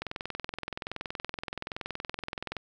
click train, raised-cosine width 0.3 ms, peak -18 dBFS, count 55, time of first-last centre 0.02-2.567 s, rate 21.2 Hz, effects none

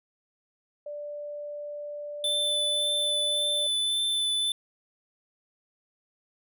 sine tone, 587.3 Hz, D5, in tune, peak -34 dBFS, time 0.86-3.67 s, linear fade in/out 5 ms
square tone with vibrato, 3520 Hz, A7, in tune, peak -25 dBFS, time 2.24-4.52 s, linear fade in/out 2 ms, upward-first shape triangle, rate 1.8 Hz, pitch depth 15 cents each way
effects none

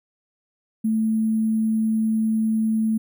sine tone with sample-and-hold, 220 Hz, A3, in tune, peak -18 dBFS, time 0.84-2.98 s, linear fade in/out 10 ms, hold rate 11025 Hz, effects none

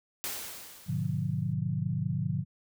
white noise with exponential decay, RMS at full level -34 dBFS, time 0.24-1.53 s, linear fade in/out 0 ms, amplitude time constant 280 ms
sine chord, G# diminished seventh, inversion none, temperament just, 103.83 / 124.59 / 149.51 / 179.41 Hz, G#2 / B2 / D3 / F3, 0 / +16 / +31 / +47 cents, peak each -35 / -34 / -32 / -34 dBFS, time 0.86-2.45 s, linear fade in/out 50 ms
effects none

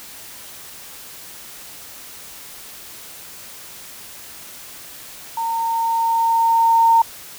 sine tone with level ramp, 915 Hz, A#5, 32 cents flat, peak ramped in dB -20 to -9 dBFS, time 5.37-7.02 s, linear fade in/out 5 ms, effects white hiss -38 dBFS RMS until 7.38 s

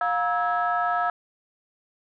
sine tone cluster, 708 / 950 / 1303 / 1658 Hz, F5 / A#5 / E6 / G#6, +23 / +33 / -20 / -3 cents, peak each -24 / -31 / -25 / -30 dBFS, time 0.01-1.1 s, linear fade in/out 2 ms, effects tanh soft clip ceiling -13 dBFS

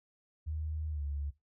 sine tone with pitch glide, 77.6 to 71.57 Hz, D#2 to D2, -4 to -44 cents, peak -34 dBFS, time 0.46-1.31 s, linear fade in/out 20 ms, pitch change -140 cents, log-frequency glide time 0.9-1.03 s, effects noise-tail reverb RT60 0.2 s tail -17 dB re dry

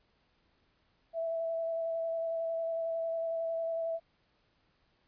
sine tone with vibrato, 659.3 Hz, E5, in tune, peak -31 dBFS, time 1.13-4 s, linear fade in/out 50 ms, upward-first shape square, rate 11 Hz, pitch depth 10 cents each way, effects pink hiss -72 dBFS RMS until 5.07 s + resampled to 11025 Hz

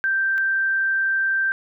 sine tone pair in turn, 1568 / 1568 Hz, G6 / G6, 0 / 0 cents, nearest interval unison, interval 0 cents, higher neither, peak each -18 dBFS, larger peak neither, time 0.04-0.38 / 0.38-1.52 s, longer second, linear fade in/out 0 ms, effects none

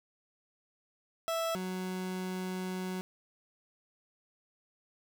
30% pulse tone pair in turn, 659.3 / 185.01 Hz, E5 / F#3, 0 / 0 cents, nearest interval octave + minor seventh, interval 2200 cents, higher first, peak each -28 / -32 dBFS, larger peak first, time 1.28-1.55 / 1.55-3.01 s, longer second, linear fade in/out 0 ms, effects none

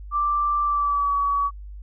sine tone with pitch glide, 1174.7 to 1134.7 Hz, D6 to C#6, 0 to +40 cents, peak -19 dBFS, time 0.11-1.51 s, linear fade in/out 50 ms, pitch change -60 cents, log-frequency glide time 0.63-1.15 s, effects added 50 Hz sine -35 dBFS peak until 1.82 s

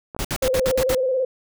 clicks, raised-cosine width 1 ms, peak -20 dBFS, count 2, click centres 0.148 / 0.165 s
pink noise bursts, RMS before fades -25 dBFS, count 7, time 0.19-0.948 s, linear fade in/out 0 ms, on 56 ms, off 61 ms
sine tone with vibrato, 517 Hz, C5, 21 cents flat, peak -18 dBFS, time 0.42-1.25 s, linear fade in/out 5 ms, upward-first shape square, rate 18 Hz, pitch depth 45 cents each way
effects none

